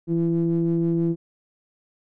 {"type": "ring-modulated tone", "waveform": "triangle", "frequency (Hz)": 84.7, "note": "E2", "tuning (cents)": 48, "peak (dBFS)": -14, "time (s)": [0.07, 1.16], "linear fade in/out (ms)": 50, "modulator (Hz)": 251, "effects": []}